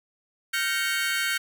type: chord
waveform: 30% pulse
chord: G half-diminished seventh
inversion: third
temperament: equal with one note detuned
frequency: 1396.9 / 1552.7 / 1864.7 / 2217 Hz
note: F6 / G6 / Bb6 / Db7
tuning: 0 / -17 / 0 / 0 cents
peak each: -29 / -25 / -30 / -27 dBFS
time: 0.53-1.38 s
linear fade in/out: 10 ms
effects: none